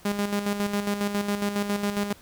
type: tone with tremolo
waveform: sawtooth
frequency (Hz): 203.6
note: G#3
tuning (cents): -34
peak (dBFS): -19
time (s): 0.05-2.13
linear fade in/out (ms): 5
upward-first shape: square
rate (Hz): 7.3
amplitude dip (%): 55
effects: pink hiss -52 dBFS RMS until 2.21 s